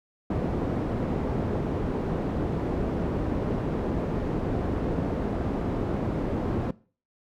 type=low-pass noise; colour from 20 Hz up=white; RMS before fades=-28 dBFS; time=0.3-6.71 s; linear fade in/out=5 ms; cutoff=370 Hz; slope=12 dB/octave; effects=noise-tail reverb RT60 0.4 s tail -21 dB re dry